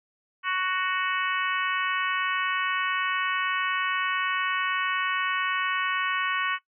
harmonic tone, 371.2 Hz, F#4, 6 cents sharp, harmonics 3 / 4 / 5 / 6 / 7 / 8, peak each -28 / -30 / -32 / -34 / -35 / -36 dBFS, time 0.43-6.59 s, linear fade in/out 50 ms, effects noise-tail reverb RT60 0.1 s tail -18 dB re dry

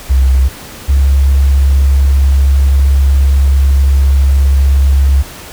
sine tone pair in turn, 65.4 / 68.46 Hz, C2 / C#2, 0 / -21 cents, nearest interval minor second, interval 79 cents, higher second, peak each -5 dBFS, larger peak neither, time 0.09-0.49 / 0.88-5.23 s, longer second, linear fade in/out 20 ms, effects pink hiss -30 dBFS RMS until 5.52 s

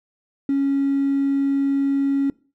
triangle tone with hard clipping, 276.7 Hz, C#4, 3 cents flat, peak -17 dBFS, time 0.49-2.3 s, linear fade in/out 2 ms, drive 3 dB, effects noise-tail reverb RT60 0.4 s tail -22 dB re dry

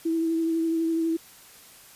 sine tone with vibrato, 327.7 Hz, E4, 10 cents flat, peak -22 dBFS, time 0.05-1.17 s, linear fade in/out 10 ms, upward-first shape triangle, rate 12 Hz, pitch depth 24 cents each way, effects white hiss -50 dBFS RMS until 1.95 s + resampled to 32000 Hz

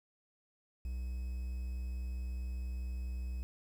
triangle tone with quantisation, 62.3 Hz, B1, 16 cents sharp, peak -34 dBFS, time 0.85-3.43 s, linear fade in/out 0 ms, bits 10, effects none

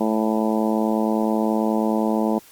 harmonic tone, 109.3 Hz, A2, 11 cents flat, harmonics 2 / 3 / 4 / 5 / 6 / 7 / 8 / 9, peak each -21 / -25 / -28 / -28 / -29 / -31 / -30 / -34 dBFS, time 0-2.39 s, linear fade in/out 10 ms, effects white hiss -49 dBFS RMS until 2.51 s + Opus 48 kbps

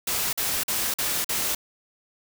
white noise bursts, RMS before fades -26 dBFS, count 5, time 0.07-1.55 s, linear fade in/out 5 ms, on 260 ms, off 45 ms, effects none

